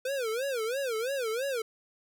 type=tone with vibrato; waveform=square; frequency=493.9 Hz; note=B4; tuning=in tune; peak=-30 dBFS; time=0.05-1.62 s; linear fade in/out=5 ms; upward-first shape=sine; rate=3 Hz; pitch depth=220 cents each way; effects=none